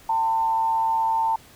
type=tone with frequency modulation; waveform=sine; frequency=898 Hz; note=A5; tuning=35 cents sharp; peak=-19 dBFS; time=0.09-1.36 s; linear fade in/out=5 ms; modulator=123 Hz; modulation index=0.37; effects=pink hiss -50 dBFS RMS until 1.55 s